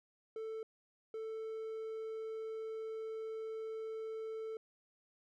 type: tone bursts at uneven times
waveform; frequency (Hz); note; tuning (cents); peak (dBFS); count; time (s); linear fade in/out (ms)
triangle; 442.4; A4; +9; -38; 2; 0.36-0.63 / 1.14-4.57; 2
effects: none